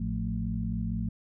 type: harmonic tone with a mistuned harmonic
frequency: 55.4 Hz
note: A1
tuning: 13 cents sharp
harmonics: 1 / 2 / 3 / 4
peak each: -34 / -34 / -34 / -34 dBFS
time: 0-1.09 s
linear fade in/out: 5 ms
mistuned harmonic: 3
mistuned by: +110 cents
effects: none